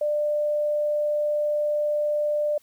sine tone, 595 Hz, D5, 22 cents sharp, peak -21 dBFS, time 0.01-2.58 s, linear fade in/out 5 ms, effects white hiss -61 dBFS RMS until 2.62 s

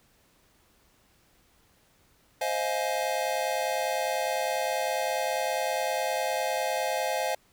square chord, F minor seventh, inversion second, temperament just, 523.8 / 628.6 / 698.5 / 838.1 Hz, C5 / Eb5 / F5 / Ab5, +2 / +18 / 0 / +16 cents, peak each -33 dBFS, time 2.41-7.35 s, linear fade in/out 5 ms, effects pink hiss -64 dBFS RMS until 7.52 s

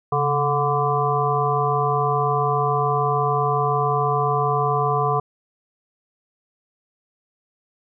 harmonic tone with a mistuned harmonic, 145.5 Hz, D3, 16 cents flat, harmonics 1 / 3 / 5 / 7 / 8, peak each -24 / -24 / -24 / -24 / -24 dBFS, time 0.12-5.2 s, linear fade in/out 5 ms, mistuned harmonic 1, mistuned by -100 cents, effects none

